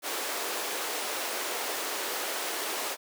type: high-pass noise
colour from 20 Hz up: pink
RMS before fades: -33 dBFS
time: 0.02-2.97 s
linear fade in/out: 50 ms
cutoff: 370 Hz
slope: 24 dB/octave
effects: none